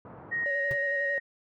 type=band-pass noise; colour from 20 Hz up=pink; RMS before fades=-47 dBFS; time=0.05-0.44 s; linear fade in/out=2 ms; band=100 to 1300 Hz; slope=24 dB/octave
type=tone; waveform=sine; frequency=1873 Hz; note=A#6; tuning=8 cents sharp; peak=-27 dBFS; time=0.31-1.2 s; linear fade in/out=20 ms
type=tone with vibrato; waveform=triangle; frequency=563 Hz; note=C#5; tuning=27 cents sharp; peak=-30 dBFS; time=0.46-1.18 s; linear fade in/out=0 ms; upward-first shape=square; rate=11 Hz; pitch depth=25 cents each way
type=tone with exponential decay; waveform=square; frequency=130.81 Hz; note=C3; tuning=in tune; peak=-30 dBFS; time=0.71-0.78 s; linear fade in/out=0 ms; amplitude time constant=15 ms
effects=none